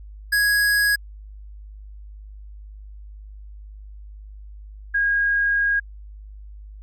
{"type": "tone pair in turn", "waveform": ["square", "sine"], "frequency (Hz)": [1661.2, 1634.5], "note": ["G#6", "G#6"], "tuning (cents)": [0, -28], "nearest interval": "unison", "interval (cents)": 28, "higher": "first", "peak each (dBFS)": -17, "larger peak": "neither", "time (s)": [[0.32, 0.96], [4.94, 5.8]], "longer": "second", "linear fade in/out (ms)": 10, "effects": ["added 51 Hz sine -37 dBFS peak until 6.82 s"]}